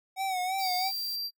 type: tone with vibrato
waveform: square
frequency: 750 Hz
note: F#5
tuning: 23 cents sharp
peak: -29 dBFS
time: 0.16-0.92 s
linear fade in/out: 50 ms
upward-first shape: sine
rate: 3 Hz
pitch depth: 61 cents each way
type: noise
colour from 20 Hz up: violet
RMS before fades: -43 dBFS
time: 0.58-1.16 s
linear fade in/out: 5 ms
type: tone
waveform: square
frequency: 4714 Hz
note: D8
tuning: 6 cents sharp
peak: -32 dBFS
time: 0.59-1.31 s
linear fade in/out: 50 ms
effects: noise-tail reverb RT60 0.1 s tail -24 dB re dry

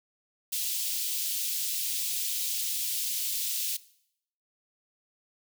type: high-pass noise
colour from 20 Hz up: white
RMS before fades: -31 dBFS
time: 0.52-3.77 s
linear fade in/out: 10 ms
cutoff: 2900 Hz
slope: 24 dB/octave
effects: noise-tail reverb RT60 0.7 s tail -19 dB re dry

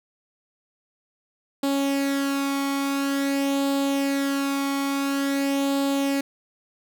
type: tone with flanger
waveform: sawtooth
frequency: 277.2 Hz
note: C#4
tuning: in tune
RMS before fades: -24 dBFS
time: 1.63-6.21 s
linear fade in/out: 5 ms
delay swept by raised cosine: 0.25 to 0.9 ms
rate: 0.48 Hz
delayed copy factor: +0.5
effects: none

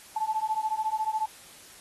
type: beating tone pair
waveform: sine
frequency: 864 / 878 Hz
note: A5 / A5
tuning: -32 / -4 cents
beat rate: 14 Hz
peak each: -29 dBFS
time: 0.16-1.26 s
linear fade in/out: 5 ms
effects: white hiss -50 dBFS RMS until 1.8 s + AAC 32 kbps

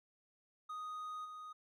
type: tone with level steps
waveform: triangle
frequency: 1244.5 Hz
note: D#6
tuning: in tune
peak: -40 / -45 dBFS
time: 0.69-1.53 s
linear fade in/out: 10 ms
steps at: 1.24 s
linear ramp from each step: 20 ms
effects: none

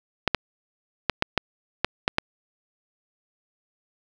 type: clicks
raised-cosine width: 0.3 ms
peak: -3 dBFS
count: 8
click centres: 0.277 / 0.347 / 1.097 / 1.224 / 1.377 / 1.846 / 2.079 / 2.184 s
effects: none

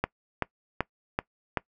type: click train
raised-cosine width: 0.5 ms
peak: -10 dBFS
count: 5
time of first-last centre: 0.04-1.573 s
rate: 2.61 Hz
effects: noise-tail reverb RT60 0.1 s tail -22 dB re dry

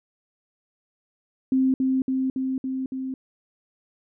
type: tone with echo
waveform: sine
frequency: 262.3 Hz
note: C4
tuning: 4 cents sharp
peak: -17 dBFS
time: 1.52-1.74 s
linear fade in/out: 2 ms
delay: 280 ms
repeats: 5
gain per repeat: -2 dB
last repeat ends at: 3.14 s
effects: none

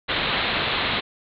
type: low-pass noise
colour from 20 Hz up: white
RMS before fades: -24 dBFS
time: 0.08-1.01 s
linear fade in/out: 20 ms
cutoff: 4100 Hz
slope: 96 dB/octave
effects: none

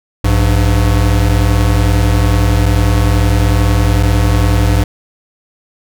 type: tone pair together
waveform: square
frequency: 58.05 / 100.4 Hz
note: A#1 / G2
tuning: -7 / +42 cents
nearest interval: major sixth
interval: 949 cents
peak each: -12 dBFS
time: 0.24-4.84 s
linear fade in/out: 5 ms
effects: none

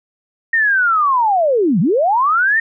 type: linear two-way sweep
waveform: sine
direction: down then up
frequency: 1864.7 to 149 to 1864.7 Hz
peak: -11 dBFS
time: 0.53-2.6 s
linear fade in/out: 5 ms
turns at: 1.8 s
effects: none

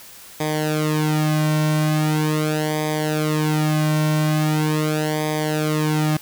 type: tone with flanger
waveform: sawtooth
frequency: 153.6 Hz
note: D#3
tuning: 22 cents flat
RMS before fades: -20 dBFS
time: 0.4-6.17 s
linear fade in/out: 5 ms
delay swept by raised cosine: 0.71 to 2.41 ms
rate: 0.41 Hz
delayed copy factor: -0.9
effects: white hiss -42 dBFS RMS until 6.21 s

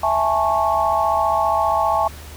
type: chord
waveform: sine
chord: A major seventh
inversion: second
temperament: just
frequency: 660 / 825 / 880 / 1100 Hz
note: E5 / G#5 / A5 / C#6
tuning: +2 / -12 / 0 / -14 cents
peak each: -21 dBFS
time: 0.03-2.08 s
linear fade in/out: 5 ms
effects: added 75 Hz sine -36 dBFS peak until 2.36 s + pink hiss -40 dBFS RMS until 2.36 s

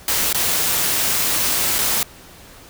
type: noise with dropouts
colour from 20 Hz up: white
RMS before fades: -19 dBFS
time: 0.08-2.03 s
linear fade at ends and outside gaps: 1 ms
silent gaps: 0.328-0.346 / 1.784-1.788 s
effects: pink hiss -43 dBFS RMS until 2.69 s

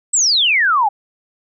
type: exponential sweep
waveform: sine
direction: down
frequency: 8230 to 784 Hz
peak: -11 dBFS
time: 0.13-0.89 s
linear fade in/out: 10 ms
effects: none

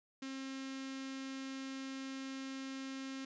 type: tone with notch filter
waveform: sawtooth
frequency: 267.6 Hz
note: C4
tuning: 39 cents sharp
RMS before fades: -44 dBFS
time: 0.22-3.25 s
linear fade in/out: 5 ms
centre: 690 Hz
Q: 0.63
effects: resampled to 16000 Hz + 13-bit

